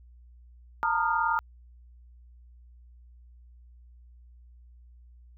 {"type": "tone cluster", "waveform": "sine", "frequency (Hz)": [897, 936, 1227, 1401], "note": ["A5", "A#5", "D#6", "F6"], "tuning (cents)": [33, 7, -25, 5], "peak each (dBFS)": -29, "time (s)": [0.83, 1.39], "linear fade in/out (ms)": 0, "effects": ["added 60 Hz sine -50 dBFS peak until 5.37 s"]}